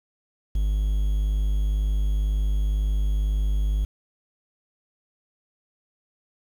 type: tone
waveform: triangle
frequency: 51 Hz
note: G#1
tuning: 31 cents flat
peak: -18 dBFS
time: 0.55-3.85 s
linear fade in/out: 5 ms
effects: 8-bit